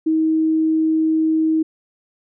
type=tone; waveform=sine; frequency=317.5 Hz; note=D#4; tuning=35 cents sharp; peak=-14 dBFS; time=0.06-1.63 s; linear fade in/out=10 ms; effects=none